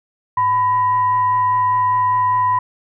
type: tone with frequency modulation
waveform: sine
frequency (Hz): 1000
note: B5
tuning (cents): +21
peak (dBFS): -13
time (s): 0.37-2.59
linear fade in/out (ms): 5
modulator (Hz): 895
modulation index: 0.25
effects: none